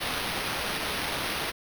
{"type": "noise with sample-and-hold", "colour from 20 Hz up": "violet", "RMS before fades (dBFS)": -31, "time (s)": [0, 1.52], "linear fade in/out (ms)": 20, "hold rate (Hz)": 7350, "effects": []}